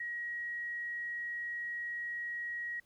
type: tone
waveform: sine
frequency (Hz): 1900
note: A#6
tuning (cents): +33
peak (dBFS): -36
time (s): 0-2.8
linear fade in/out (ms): 5
effects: pink hiss -71 dBFS RMS until 2.85 s